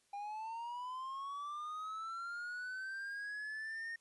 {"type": "linear sweep", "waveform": "triangle", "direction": "up", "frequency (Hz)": [800, 1848], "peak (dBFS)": -39, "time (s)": [0.13, 3.96], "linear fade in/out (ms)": 5, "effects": ["white hiss -74 dBFS RMS until 4 s", "resampled to 24000 Hz"]}